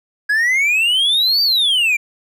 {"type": "exponential two-way sweep", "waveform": "triangle", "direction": "up then down", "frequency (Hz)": [1647, 4681, 2321], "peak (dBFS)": -11, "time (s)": [0.29, 1.97], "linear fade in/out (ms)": 10, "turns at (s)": 1.42, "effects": []}